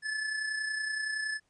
square tone with amplitude modulation, 1731 Hz, A6, 29 cents flat, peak -30 dBFS, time 0.02-1.4 s, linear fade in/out 50 ms, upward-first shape sine, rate 30.7 Hz, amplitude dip 45%, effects pink hiss -74 dBFS RMS until 1.49 s + resampled to 22050 Hz

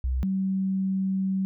sine tone pair in turn, 64 / 191.23 Hz, C2 / G3, -38 / -43 cents, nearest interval octave + perfect fifth, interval 1895 cents, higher second, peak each -23 dBFS, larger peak neither, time 0.04-0.23 / 0.23-1.45 s, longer second, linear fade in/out 0 ms, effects none

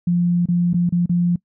sine tone with dropouts, 174.61 Hz, F3, in tune, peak -14 dBFS, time 0.07-1.36 s, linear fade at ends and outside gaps 5 ms, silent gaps 0.458-0.486 / 0.733-0.742 / 0.893-0.923 / 1.06-1.094 s, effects noise-tail reverb RT60 0.1 s tail -23 dB re dry

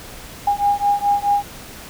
sine beating tone pair, 811 / 815.7 Hz, G#5 / G#5, -41 / -31 cents, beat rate 4.7 Hz, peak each -18 dBFS, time 0.47-1.43 s, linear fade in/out 5 ms, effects pink hiss -37 dBFS RMS until 1.89 s

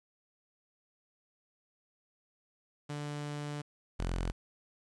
sawtooth tone pair in turn, 146.83 / 43.65 Hz, D3 / F1, 0 / 0 cents, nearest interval octave + major sixth, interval 2100 cents, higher first, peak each -33 / -28 dBFS, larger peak second, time 2.89-3.62 / 3.99-4.32 s, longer first, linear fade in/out 10 ms, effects resampled to 22050 Hz + 10-bit

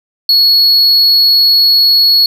triangle tone, 4358 Hz, C#8, 30 cents flat, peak -4 dBFS, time 0.29-2.26 s, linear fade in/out 2 ms, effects none

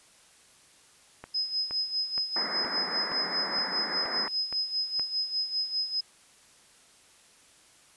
click train, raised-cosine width 0.5 ms, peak -25 dBFS, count 9, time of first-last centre 1.24-4.996 s, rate 2.13 Hz
sine tone with tremolo, 5070 Hz, D#8, 32 cents sharp, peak -25 dBFS, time 1.34-6.01 s, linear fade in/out 10 ms, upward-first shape sine, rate 5 Hz, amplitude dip 70%
white band-pass noise, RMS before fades -36 dBFS, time 2.36-4.28 s, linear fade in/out 0 ms, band 170 to 2100 Hz, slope 96 dB/octave
effects white hiss -58 dBFS RMS until 7.96 s + resampled to 24000 Hz

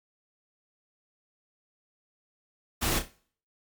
pink noise with echo, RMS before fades -27 dBFS, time 2.81-3 s, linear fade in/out 20 ms, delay 31 ms, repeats 4, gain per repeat -9 dB, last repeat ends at 3.124 s, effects noise-tail reverb RT60 0.5 s tail -20 dB re dry + MP3 96 kbps

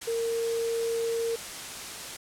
sine tone in noise, 460.4 Hz, A#4, 22 cents flat, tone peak -26 dBFS, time 0.07-1.36 s, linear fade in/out 10 ms, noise white, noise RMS -38 dBFS, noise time 0.01-2.17 s, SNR +9 dB, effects low-pass 10000 Hz 12 dB/octave

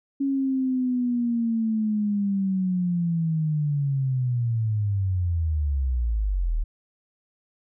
sine linear sweep, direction down, 277.2 to 36.26 Hz, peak -21 dBFS, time 0.2-6.64 s, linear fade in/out 10 ms, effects none

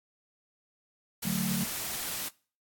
white noise, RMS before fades -35 dBFS, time 1.22-2.29 s, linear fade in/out 10 ms
sine chord, D major, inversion none, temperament equal with one note detuned, 146.83 / 185 / 221.8 Hz, D3 / F#3 / A3, 0 / 0 / +14 cents, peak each -36 / -30 / -34 dBFS, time 1.25-1.64 s, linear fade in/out 5 ms
effects noise-tail reverb RT60 0.4 s tail -23 dB re dry + AAC 64 kbps

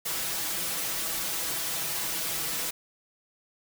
white noise with comb filter, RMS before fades -31 dBFS, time 0.05-2.71 s, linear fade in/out 10 ms, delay 6.1 ms, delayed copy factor +0.85, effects none

